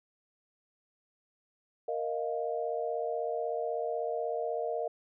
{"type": "chord", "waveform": "sine", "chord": "Bb suspended fourth", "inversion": "none", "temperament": "equal", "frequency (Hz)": [466.2, 622.3, 698.5], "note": ["Bb4", "Eb5", "F5"], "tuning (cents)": [0, 0, 0], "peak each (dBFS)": [-34, -35, -36], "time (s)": [1.88, 4.88], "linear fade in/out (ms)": 5, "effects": []}